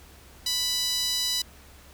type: tone with high-pass filter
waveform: sawtooth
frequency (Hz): 990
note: B5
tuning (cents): +4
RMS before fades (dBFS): -27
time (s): 0.46-1.42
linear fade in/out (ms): 5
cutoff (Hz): 4300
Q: 3.2
effects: added 68 Hz sine -52 dBFS peak until 1.93 s + pink hiss -52 dBFS RMS until 1.93 s